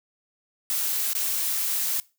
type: noise with dropouts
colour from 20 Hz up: blue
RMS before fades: -26 dBFS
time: 0.7-2 s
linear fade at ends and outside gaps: 0 ms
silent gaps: 1.132-1.151 s
effects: noise-tail reverb RT60 0.3 s tail -22 dB re dry